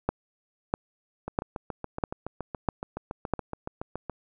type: two click trains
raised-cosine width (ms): 1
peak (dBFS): -19 / -10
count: 21 / 6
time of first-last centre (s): 1.28-4.097 / 0.09-3.337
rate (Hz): 7.1 / 1.54
effects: none